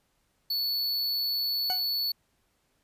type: tone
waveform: square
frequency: 4435 Hz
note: C#8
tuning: in tune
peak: -27 dBFS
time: 0.5-2.12 s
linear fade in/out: 5 ms
type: tone with exponential decay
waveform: 40% pulse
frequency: 740 Hz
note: F#5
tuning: in tune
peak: -27 dBFS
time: 1.7-1.86 s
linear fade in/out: 0 ms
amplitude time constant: 33 ms
effects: pink hiss -72 dBFS RMS until 2.83 s + resampled to 32000 Hz